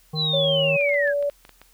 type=harmonic tone; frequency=155.56 Hz; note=D#3; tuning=in tune; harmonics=1 / 3 / 5 / 7; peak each=-26 / -36 / -40 / -43 dBFS; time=0.13-0.77 s; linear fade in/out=10 ms
type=linear sweep; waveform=sine; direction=down; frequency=4105 to 1568 Hz; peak=-21 dBFS; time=0.15-1.14 s; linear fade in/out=50 ms
type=tone with pitch glide; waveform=sine; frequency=554.4 to 574 Hz; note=C#5 to D5; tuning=0 to -40 cents; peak=-20 dBFS; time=0.33-1.3 s; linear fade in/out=10 ms; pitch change=+60 cents; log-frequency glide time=0.7-0.84 s
type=clicks; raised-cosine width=0.3 ms; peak=-28 dBFS; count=9; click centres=0.81 / 0.893 / 0.943 / 1.076 / 1.226 / 1.299 / 1.451 / 1.493 / 1.616 s
effects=added 41 Hz sine -58 dBFS peak until 1.73 s + white hiss -58 dBFS RMS until 1.73 s